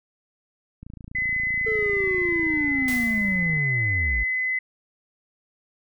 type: click train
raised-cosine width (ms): 5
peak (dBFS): -27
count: 78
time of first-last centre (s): 0.83-3.57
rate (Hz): 28.1
type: tone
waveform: sine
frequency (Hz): 2026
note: B6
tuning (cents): +44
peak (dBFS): -22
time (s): 1.15-4.59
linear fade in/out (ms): 5
type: linear sweep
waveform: triangle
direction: down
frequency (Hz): 445.5 to 48.98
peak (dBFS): -22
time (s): 1.66-4.24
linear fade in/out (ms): 10
type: noise with exponential decay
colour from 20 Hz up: white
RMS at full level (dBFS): -32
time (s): 2.88-3.53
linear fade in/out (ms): 1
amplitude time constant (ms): 140
effects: none